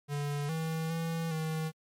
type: tone with pitch steps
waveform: square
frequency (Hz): 144.6 / 161.1 / 164.7 / 158.6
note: D3 / E3 / E3 / D#3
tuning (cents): -27 / -39 / -1 / +33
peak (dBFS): -32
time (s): 0.08-1.72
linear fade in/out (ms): 50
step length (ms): 410
effects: MP3 64 kbps